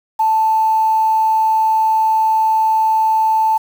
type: tone with quantisation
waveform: sine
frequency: 880 Hz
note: A5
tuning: in tune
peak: -11 dBFS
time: 0.19-3.58 s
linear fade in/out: 10 ms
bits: 6
effects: none